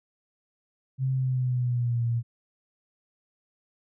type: tone with pitch glide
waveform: sine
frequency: 131.9 to 117.51 Hz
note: C3 to A#2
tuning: +14 to +14 cents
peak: -23 dBFS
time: 0.98-2.23 s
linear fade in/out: 50 ms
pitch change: -200 cents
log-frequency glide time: 1.12-2.04 s
effects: none